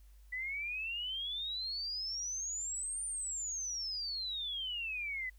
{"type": "exponential two-way sweep", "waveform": "sine", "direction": "up then down", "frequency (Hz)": [1968, 9160, 1979], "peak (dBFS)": -36, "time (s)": [0.32, 5.3], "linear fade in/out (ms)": 10, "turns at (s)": 3.05, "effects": ["added 50 Hz sine -55 dBFS peak until 5.38 s", "white hiss -72 dBFS RMS until 5.38 s"]}